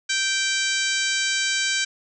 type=harmonic tone with a mistuned harmonic; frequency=780 Hz; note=G5; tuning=9 cents flat; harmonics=2 / 3 / 4 / 5 / 6 / 7 / 8 / 9 / 10; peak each=-26 / -28 / -29 / -30 / -31 / -31 / -32 / -33 / -33 dBFS; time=0.09-1.85 s; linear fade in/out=10 ms; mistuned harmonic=7; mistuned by=+36 cents; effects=none